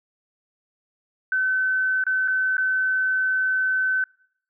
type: tone with dropouts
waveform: sine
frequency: 1523 Hz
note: F#6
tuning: 50 cents sharp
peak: -19 dBFS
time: 1.32-4.04 s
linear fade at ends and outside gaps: 2 ms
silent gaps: 2.039-2.066 / 2.277-2.281 / 2.569-2.58 s
effects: noise-tail reverb RT60 0.7 s tail -26 dB re dry